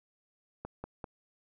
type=clicks; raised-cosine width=1 ms; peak=-25 dBFS; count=3; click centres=0.65 / 0.84 / 1.042 s; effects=none